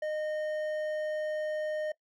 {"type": "tone with hard clipping", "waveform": "triangle", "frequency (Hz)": 614, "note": "D#5", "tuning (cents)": -23, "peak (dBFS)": -32, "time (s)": [0.02, 1.92], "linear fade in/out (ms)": 5, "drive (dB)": 10, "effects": ["noise-tail reverb RT60 0.1 s tail -20 dB re dry"]}